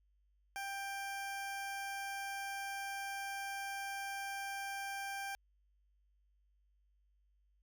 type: tone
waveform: 20% pulse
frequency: 790 Hz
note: G5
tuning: 13 cents sharp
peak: -35 dBFS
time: 0.56-5.35 s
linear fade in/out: 0 ms
effects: added 50 Hz sine -70 dBFS peak until 7.62 s